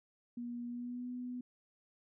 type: tone with pitch glide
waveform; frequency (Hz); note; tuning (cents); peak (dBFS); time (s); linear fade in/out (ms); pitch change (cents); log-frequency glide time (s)
sine; 240 to 247.9; B3 to B3; -49 to +7; -39; 0.37-1.41; 5; +56; 0.67-1.08
effects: none